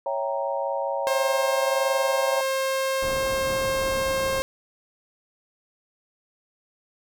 sine chord, C# diminished seventh, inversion none, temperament equal, 554.4 / 659.3 / 784 / 932.3 Hz, C#5 / E5 / G5 / Bb5, 0 / 0 / 0 / 0 cents, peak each -27 / -32 / -32 / -30 dBFS, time 0.06-2.41 s, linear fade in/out 2 ms
sawtooth tone, 533 Hz, C5, 32 cents sharp, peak -19 dBFS, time 1.07-4.42 s, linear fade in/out 0 ms
pink low-pass noise, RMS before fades -35 dBFS, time 3.02-4.41 s, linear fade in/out 5 ms, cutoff 1200 Hz, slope 24 dB/octave
effects none

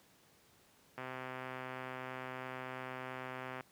click train, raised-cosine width 0.5 ms, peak -28 dBFS, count 340, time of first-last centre 0.98-3.608 s, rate 129 Hz, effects pink hiss -66 dBFS RMS until 3.71 s + high-pass 100 Hz 12 dB/octave

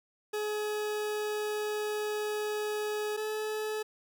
40% pulse tone pair in turn, 422.4 / 429.8 Hz, G#4 / A4, +29 / -41 cents, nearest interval unison, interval 30 cents, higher second, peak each -30 / -31 dBFS, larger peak first, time 0.33-3.17 / 3.17-3.83 s, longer first, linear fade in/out 10 ms, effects none

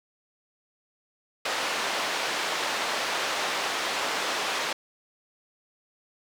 pink band-pass noise, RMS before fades -29 dBFS, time 1.45-4.73 s, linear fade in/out 5 ms, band 600 to 5100 Hz, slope 12 dB/octave, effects none

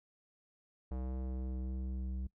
square tone with low-pass filter sweep, 64.2 Hz, C2, 32 cents flat, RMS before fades -39 dBFS, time 0.91-2.27 s, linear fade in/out 5 ms, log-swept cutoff 740 to 180 Hz, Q 0.93, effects noise-tail reverb RT60 0.1 s tail -21 dB re dry

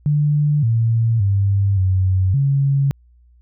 sine tone with pitch steps, 147.8 / 114.3 / 99.1 / 93.7 / 138.6 Hz, D3 / A#2 / G2 / F#2 / C#3, +11 / -34 / +19 / +22 / 0 cents, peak -13 dBFS, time 0.06-2.91 s, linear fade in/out 0 ms, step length 570 ms, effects added 60 Hz sine -48 dBFS peak until 3.41 s

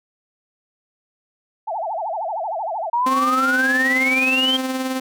sine tone with vibrato, 759 Hz, F#5, 44 cents sharp, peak -22 dBFS, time 1.67-2.9 s, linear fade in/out 10 ms, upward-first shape sine, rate 13 Hz, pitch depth 290 cents each way
sine exponential sweep, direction up, 929 to 3211 Hz, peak -16 dBFS, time 2.93-4.57 s, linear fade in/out 5 ms
sawtooth tone with tremolo, 260.5 Hz, C4, 7 cents flat, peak -16 dBFS, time 3.06-5 s, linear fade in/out 5 ms, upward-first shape sine, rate 19 Hz, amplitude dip 40%
effects none

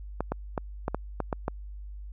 clicks, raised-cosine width 1 ms, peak -14 dBFS, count 8, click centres 0.206 / 0.32 / 0.578 / 0.881 / 0.946 / 1.203 / 1.328 / 1.481 s, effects added 50 Hz sine -38 dBFS peak until 2.12 s

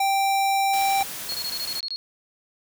square tone, 784 Hz, G5, in tune, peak -20 dBFS, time 0-1.03 s, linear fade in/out 5 ms
white noise, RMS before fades -34 dBFS, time 0.73-1.8 s, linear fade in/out 5 ms
clicks, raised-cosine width 0.5 ms, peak -20 / -22 dBFS, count 2, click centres 1.009 / 1.322 s
sine tone bursts, 4315 Hz, C#8, 47 cents flat, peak -27 dBFS, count 9, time 1.29-1.96 s, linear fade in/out 0 ms, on 54 ms, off 23 ms
effects none

